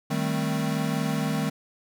square chord, A half-diminished seventh, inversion second, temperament equal, 155.56 / 196 / 220 / 261.6 Hz, Eb3 / G3 / A3 / C4, 0 / 0 / 0 / 0 cents, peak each -29 / -32 / -31 / -32 dBFS, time 0.1-1.5 s, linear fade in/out 10 ms, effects none

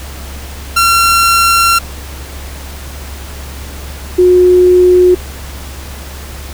sawtooth / sine tone pair in turn, 1366 / 361.8 Hz, F6 / F#4, -39 / -39 cents, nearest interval octave + major seventh, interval 2300 cents, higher first, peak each -3 dBFS, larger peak neither, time 0.76-1.79 / 4.18-5.15 s, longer first, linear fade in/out 10 ms, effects added 69 Hz sine -25 dBFS peak until 6.53 s + pink hiss -30 dBFS RMS until 6.53 s

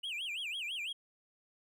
triangle tone with vibrato, 2794 Hz, F7, in tune, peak -35 dBFS, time 0.03-0.93 s, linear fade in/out 10 ms, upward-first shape sine, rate 6 Hz, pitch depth 300 cents each way, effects none

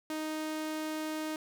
sawtooth tone, 311.1 Hz, D#4, in tune, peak -30 dBFS, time 0.1-1.36 s, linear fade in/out 2 ms, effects none

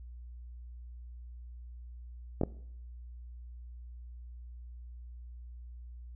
clicks, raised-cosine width 2 ms, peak -15 dBFS, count 2, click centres 2.413 / 2.435 s, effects noise-tail reverb RT60 0.7 s tail -20 dB re dry + added 60 Hz sine -44 dBFS peak until 6.15 s

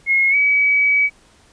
sine tone with pitch glide, 2160 to 2277 Hz, C#7 to C#7, -45 to +46 cents, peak -12 dBFS, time 0.06-1.1 s, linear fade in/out 50 ms, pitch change +91 cents, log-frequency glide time 0.3-0.36 s, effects pink hiss -52 dBFS RMS until 1.52 s + resampled to 22050 Hz

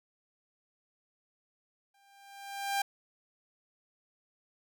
sawtooth tone with exponential growth, 795 Hz, G5, 24 cents sharp, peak -23 dBFS, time 1.94-2.82 s, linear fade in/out 5 ms, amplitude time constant 190 ms, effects none

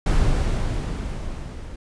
brown noise with level ramp, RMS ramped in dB -17 to -35 dBFS, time 0.06-1.76 s, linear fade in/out 5 ms, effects resampled to 22050 Hz

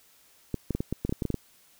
clicks, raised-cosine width 3 ms, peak -15 dBFS, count 12, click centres 0.543 / 0.707 / 0.75 / 0.805 / 0.926 / 1.05 / 1.094 / 1.125 / 1.222 / 1.253 / 1.303 / 1.343 s, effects white hiss -60 dBFS RMS until 1.79 s

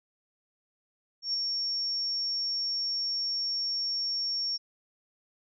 sine tone with ADSR envelope, 5500 Hz, F8, 27 cents flat, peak -25 dBFS, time 1.22-4.58 s, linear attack 120 ms, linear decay 5 ms, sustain -3 dB, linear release 24 ms, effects none

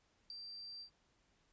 sine tone with ADSR envelope, 4699 Hz, D8, in tune, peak -40 dBFS, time 0.3-0.9 s, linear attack 3 ms, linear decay 4 ms, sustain -7 dB, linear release 88 ms, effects pink hiss -75 dBFS RMS until 1.52 s + resampled to 16000 Hz

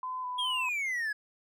sine tone with vibrato, 1008 Hz, B5, 35 cents sharp, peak -33 dBFS, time 0.03-0.69 s, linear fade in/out 2 ms, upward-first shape square, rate 2.4 Hz, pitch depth 18 cents each way
triangle exponential sweep, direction down, 3322 to 1661.2 Hz, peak -28 dBFS, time 0.38-1.13 s, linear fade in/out 10 ms
effects none

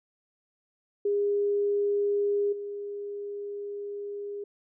sine tone with level steps, 407.2 Hz, G#4, 34 cents flat, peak -23 / -33 dBFS, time 1.05-4.44 s, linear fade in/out 5 ms, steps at 2.52 s, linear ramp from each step 10 ms, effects none

